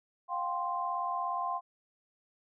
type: chord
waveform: sine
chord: F suspended second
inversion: none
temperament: equal with one note detuned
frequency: 707 / 784 / 1046.5 Hz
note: F5 / G5 / C6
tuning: +21 / 0 / 0 cents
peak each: -36 / -38 / -33 dBFS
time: 0.28-1.61 s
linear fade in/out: 50 ms
effects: none